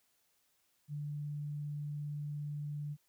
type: tone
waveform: sine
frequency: 147.1 Hz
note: D3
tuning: 3 cents sharp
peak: -37 dBFS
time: 0.88-2.97 s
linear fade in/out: 50 ms
effects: white hiss -75 dBFS RMS until 3.08 s